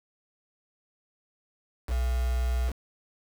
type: tone with quantisation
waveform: sine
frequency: 61.74 Hz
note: B1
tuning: in tune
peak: -24 dBFS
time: 1.87-2.73 s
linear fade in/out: 50 ms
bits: 6
effects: none